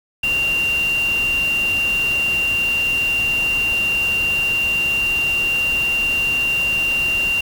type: tone in noise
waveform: sine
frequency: 2772 Hz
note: F7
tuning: 14 cents flat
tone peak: -16 dBFS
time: 0.23-7.41 s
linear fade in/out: 5 ms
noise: pink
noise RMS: -31 dBFS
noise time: 0.23-7.41 s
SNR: +12 dB
effects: none